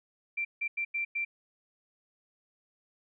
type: tone bursts at uneven times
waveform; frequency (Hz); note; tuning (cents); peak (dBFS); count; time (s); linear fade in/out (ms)
sine; 2355; D7; +4; -29; 5; 0.37-0.45 / 0.61-0.68 / 0.77-0.85 / 0.94-1.05 / 1.15-1.25; 10
effects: none